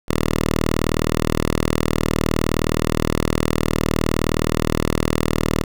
5% pulse tone, 39.41 Hz, D#1, 23 cents sharp, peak -6 dBFS, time 0.08-5.64 s, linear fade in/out 10 ms, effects none

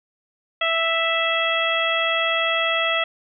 harmonic tone, 659.3 Hz, E5, in tune, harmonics 1 / 2 / 3 / 4 / 5, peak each -25 / -25 / -25 / -25 / -25 dBFS, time 0.61-3.04 s, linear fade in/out 5 ms, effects none

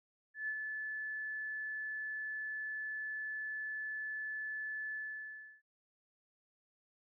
sine tone with ADSR envelope, 1734 Hz, A6, 26 cents flat, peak -34 dBFS, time 0.34-5.62 s, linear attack 140 ms, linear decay 65 ms, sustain -4 dB, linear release 680 ms, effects none

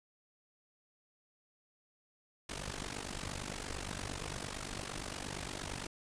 pink noise with amplitude modulation, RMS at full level -38 dBFS, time 2.49-5.87 s, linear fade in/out 5 ms, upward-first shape sine, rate 48.7 Hz, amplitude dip 85%, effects resampled to 22050 Hz

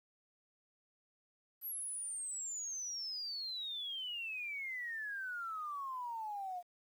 sine exponential sweep, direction down, 11960 to 698.5 Hz, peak -39 dBFS, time 1.61-6.63 s, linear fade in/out 50 ms, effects 11-bit

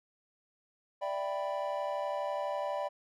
triangle chord, E minor seventh, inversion third, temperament equal, 587.3 / 659.3 / 784 / 987.8 Hz, D5 / E5 / G5 / B5, 0 / 0 / 0 / 0 cents, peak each -33 / -39 / -37 / -37 dBFS, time 1.01-2.89 s, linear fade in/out 20 ms, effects none

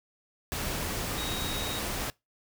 sine tone in noise, 3776 Hz, A#7, 22 cents sharp, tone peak -37 dBFS, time 1.18-1.79 s, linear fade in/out 0 ms, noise pink, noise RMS -33 dBFS, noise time 0.52-2.1 s, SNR -7 dB, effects noise-tail reverb RT60 0.2 s tail -23 dB re dry

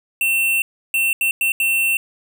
square tone bursts at uneven times, 2700 Hz, E7, 41 cents sharp, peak -16 dBFS, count 5, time 0.21-0.62 / 0.94-1.13 / 1.21-1.31 / 1.41-1.52 / 1.6-1.97 s, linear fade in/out 2 ms, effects none

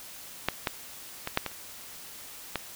clicks, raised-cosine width 0.3 ms, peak -8 / -10 / -15 / -7 / -15 / -30 / -12 dBFS, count 7, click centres 0.486 / 0.672 / 1.274 / 1.374 / 1.463 / 1.516 / 2.557 s, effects white hiss -45 dBFS RMS until 2.75 s

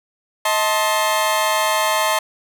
sawtooth chord, A diminished, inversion second, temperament just, 633.6 / 880 / 1056 Hz, Eb5 / A5 / C6, +31 / 0 / +16 cents, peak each -17 dBFS, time 0.45-2.19 s, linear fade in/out 5 ms, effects none

